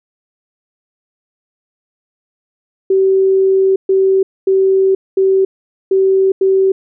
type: tone bursts at uneven times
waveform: sine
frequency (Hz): 383.7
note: G4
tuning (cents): -37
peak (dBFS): -8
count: 6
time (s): 2.9-3.76 / 3.89-4.23 / 4.47-4.95 / 5.17-5.45 / 5.91-6.32 / 6.41-6.72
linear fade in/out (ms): 5
effects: none